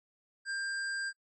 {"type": "tone", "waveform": "square", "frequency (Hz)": 1593, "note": "G6", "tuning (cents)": 27, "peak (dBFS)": -34, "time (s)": [0.45, 1.13], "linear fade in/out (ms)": 50, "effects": ["noise-tail reverb RT60 0.1 s tail -25 dB re dry", "MP3 32 kbps"]}